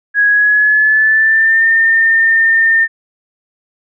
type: tone with pitch glide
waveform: sine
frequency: 1661.2 to 1811.6 Hz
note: G#6 to A#6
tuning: 0 to -50 cents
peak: -7 dBFS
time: 0.14-2.88 s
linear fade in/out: 50 ms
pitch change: +150 cents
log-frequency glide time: 0.28-1.65 s
effects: none